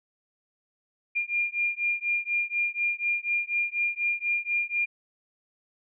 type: beating tone pair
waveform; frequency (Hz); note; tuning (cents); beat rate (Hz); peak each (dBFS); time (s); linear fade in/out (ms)
sine; 2404 / 2408.1; D7 / D7; +40 / +43; 4.1; -28; 1.15-4.86; 20
effects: none